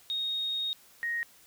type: tone pair in turn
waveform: sine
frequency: 3729 / 1872.1 Hz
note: A#7 / A#6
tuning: 0 / +7 cents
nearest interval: octave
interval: 1193 cents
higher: first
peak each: -29 / -29 dBFS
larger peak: neither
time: 0.1-0.73 / 1.03-1.23 s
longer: first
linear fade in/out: 0 ms
effects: white hiss -58 dBFS RMS until 1.46 s